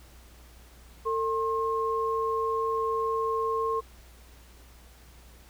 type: tone pair together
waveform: sine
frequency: 450.5 / 1070 Hz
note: A4 / C6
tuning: +41 / +38 cents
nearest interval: octave + minor third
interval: 1497 cents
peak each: -28 dBFS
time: 1.05-3.81 s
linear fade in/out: 20 ms
effects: added 60 Hz sine -51 dBFS peak until 5.49 s + pink hiss -56 dBFS RMS until 5.49 s